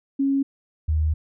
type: tone pair in turn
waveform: sine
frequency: 274.6 / 77.68 Hz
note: C#4 / D#2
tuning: -16 / -2 cents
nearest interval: octave + minor seventh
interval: 2186 cents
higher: first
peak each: -18 dBFS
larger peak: neither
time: 0.19-0.43 / 0.88-1.14 s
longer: second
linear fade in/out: 10 ms
effects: none